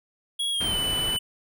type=tone with pitch glide; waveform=square; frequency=3322 to 2994 Hz; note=G#7 to F#7; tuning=0 to +20 cents; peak=-25 dBFS; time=0.39-1.19 s; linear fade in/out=10 ms; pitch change=-180 cents; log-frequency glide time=0.51-0.77 s
type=low-pass noise; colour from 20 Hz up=pink; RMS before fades=-33 dBFS; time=0.6-1.17 s; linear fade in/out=10 ms; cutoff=3000 Hz; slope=12 dB/octave
effects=none